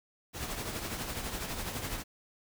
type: noise with tremolo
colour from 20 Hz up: pink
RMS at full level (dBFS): -35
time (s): 0.33-2.04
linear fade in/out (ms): 50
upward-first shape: triangle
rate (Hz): 12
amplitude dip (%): 55
effects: none